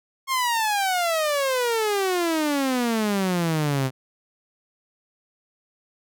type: exponential sweep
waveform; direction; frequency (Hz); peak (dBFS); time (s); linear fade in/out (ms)
sawtooth; down; 1085 to 127.9; -17; 0.27-3.91; 50
effects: none